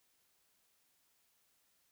silence, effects white hiss -75 dBFS RMS until 1.91 s

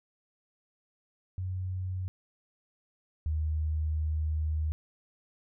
sine tone pair in turn, 92.5 / 77.58 Hz, F#2 / D#2, 0 / -4 cents, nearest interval minor third, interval 304 cents, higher first, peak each -31 / -27 dBFS, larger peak second, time 1.38-2.08 / 3.26-4.72 s, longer second, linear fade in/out 0 ms, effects none

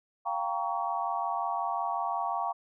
sine chord, G half-diminished seventh, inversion third, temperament equal with one note detuned, 698.5 / 784 / 932.3 / 1124.2 Hz, F5 / G5 / Bb5 / Db6, 0 / 0 / 0 / +24 cents, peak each -34 dBFS, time 0.25-2.53 s, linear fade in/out 20 ms, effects none

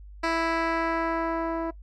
10% pulse tone with low-pass filter sweep, 329.6 Hz, E4, in tune, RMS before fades -27 dBFS, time 0.23-1.71 s, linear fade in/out 10 ms, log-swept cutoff 4800 to 710 Hz, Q 0.72, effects noise-tail reverb RT60 0.1 s tail -20 dB re dry + added 50 Hz sine -42 dBFS peak until 1.82 s

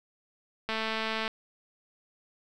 click train, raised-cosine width 0.3 ms, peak -16 dBFS, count 131, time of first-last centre 0.69-1.278 s, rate 221 Hz, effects none

